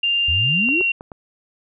sine tone with pitch glide, 2794 to 2748 Hz, F7 to F7, 0 to -29 cents, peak -16 dBFS, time 0.03-0.92 s, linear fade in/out 5 ms, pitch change -29 cents, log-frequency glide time 0.49-0.77 s
sine exponential sweep, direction up, 72 to 390 Hz, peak -21 dBFS, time 0.28-0.82 s, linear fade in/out 5 ms
clicks, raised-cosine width 1 ms, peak -21 dBFS, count 4, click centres 0.688 / 0.809 / 1.009 / 1.118 s
effects none

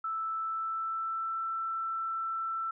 sine tone with pitch glide, 1318.5 to 1333.8 Hz, E6 to E6, 0 to +20 cents, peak -31 dBFS, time 0.04-2.71 s, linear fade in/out 5 ms, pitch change +20 cents, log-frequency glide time 0.34-1.42 s, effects none

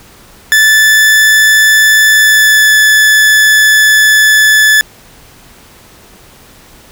40% pulse tone with pitch glide, 1747 to 1732.9 Hz, A6 to A6, -13 to -27 cents, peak -3 dBFS, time 0.52-4.81 s, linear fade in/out 0 ms, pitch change -14 cents, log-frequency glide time 2.1-2.76 s, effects pink hiss -39 dBFS RMS until 6.91 s

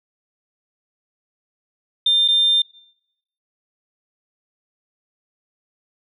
sine tone with dropouts, 3600 Hz, A7, 39 cents sharp, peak -12 dBFS, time 2.06-2.62 s, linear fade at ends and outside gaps 5 ms, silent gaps 2.279-2.284 s, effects noise-tail reverb RT60 0.8 s tail -23 dB re dry + tanh soft clip ceiling -9 dBFS

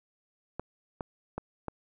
clicks, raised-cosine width 1 ms, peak -20 dBFS, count 4, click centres 0.596 / 1.008 / 1.38 / 1.683 s, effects none

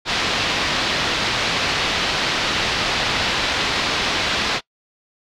white low-pass noise, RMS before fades -21 dBFS, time 0.05-4.61 s, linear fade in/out 50 ms, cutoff 4400 Hz, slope 24 dB/octave, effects noise-tail reverb RT60 0.1 s tail -23 dB re dry

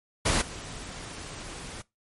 pink noise with level steps, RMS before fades -24 / -40 dBFS, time 0.25-1.82 s, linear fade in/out 10 ms, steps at 0.41 s, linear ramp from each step 10 ms, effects noise-tail reverb RT60 0.2 s tail -21 dB re dry + MP3 48 kbps

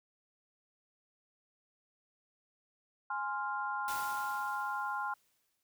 sine chord, F minor, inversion first, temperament equal, 830.6 / 1046.5 / 1396.9 Hz, Ab5 / C6 / F6, 0 / 0 / 0 cents, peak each -38 dBFS, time 3.1-5.14 s, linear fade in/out 5 ms
white noise with exponential decay, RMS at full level -42 dBFS, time 3.88-5.63 s, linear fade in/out 1 ms, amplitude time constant 380 ms
effects none

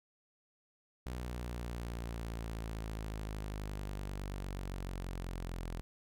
sawtooth linear sweep, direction down, 61.74 to 42.3 Hz, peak -35 dBFS, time 1.06-5.81 s, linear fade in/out 0 ms, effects none

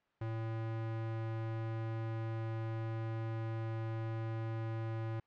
square tone, 112.4 Hz, A2, 37 cents sharp, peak -37 dBFS, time 0.21-5.2 s, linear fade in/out 5 ms, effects white hiss -75 dBFS RMS until 5.26 s + low-pass 2000 Hz 12 dB/octave

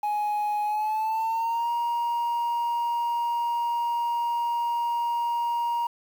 sine tone with pitch glide, 836 to 943.8 Hz, G#5 to A#5, +11 to +21 cents, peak -21 dBFS, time 0.03-5.87 s, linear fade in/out 5 ms, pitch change +210 cents, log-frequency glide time 0.64-1.7 s, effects tanh soft clip ceiling -23 dBFS + 8-bit

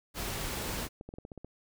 pink noise, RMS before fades -36 dBFS, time 0.14-0.89 s, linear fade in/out 50 ms
clicks, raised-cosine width 2 ms, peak -30 dBFS, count 11, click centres 0.698 / 0.789 / 0.866 / 1.011 / 1.09 / 1.139 / 1.185 / 1.251 / 1.318 / 1.377 / 1.446 s
effects none

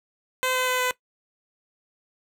10% pulse tone with pitch steps, 513 / 509.8 / 506.5 / 503.3 Hz, C5 / C5 / B4 / B4, -34 / -45 / +44 / +33 cents, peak -14 dBFS, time 0.43-0.91 s, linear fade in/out 0 ms, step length 120 ms, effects noise-tail reverb RT60 0.1 s tail -18 dB re dry

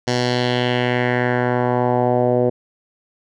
10% pulse tone with low-pass filter sweep, 123.47 Hz, B2, in tune, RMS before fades -18 dBFS, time 0.07-2.5 s, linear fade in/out 10 ms, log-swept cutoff 5600 to 510 Hz, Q 2.3, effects none

